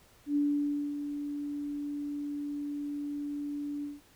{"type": "tone with ADSR envelope", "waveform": "sine", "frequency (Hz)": 289.9, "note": "D4", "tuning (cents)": -22, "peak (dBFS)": -24, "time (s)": [0.26, 4.01], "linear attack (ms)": 98, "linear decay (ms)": 580, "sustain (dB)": -9, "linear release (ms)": 180, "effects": ["pink hiss -61 dBFS RMS until 4.15 s"]}